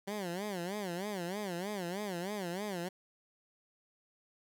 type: tone with vibrato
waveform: 15% pulse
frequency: 190 Hz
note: F#3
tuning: 46 cents sharp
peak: -30 dBFS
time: 0.07-2.89 s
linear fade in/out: 10 ms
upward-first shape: sine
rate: 3.2 Hz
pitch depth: 190 cents each way
effects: none